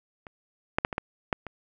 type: clicks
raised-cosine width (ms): 0.5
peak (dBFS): -27 / -7 / -7 / -17 / -12 / -9 / -22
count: 7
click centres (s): 0.268 / 0.785 / 0.849 / 0.928 / 0.981 / 1.328 / 1.467
effects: none